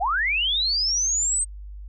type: linear sweep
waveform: sine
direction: up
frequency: 650 to 8372 Hz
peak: -20 dBFS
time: 0-1.45 s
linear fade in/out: 20 ms
effects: added 50 Hz sine -35 dBFS peak until 1.88 s